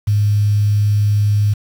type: tone with quantisation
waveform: sine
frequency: 103.8 Hz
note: G#2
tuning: in tune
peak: -11 dBFS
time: 0.07-1.54 s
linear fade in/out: 10 ms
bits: 6
effects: none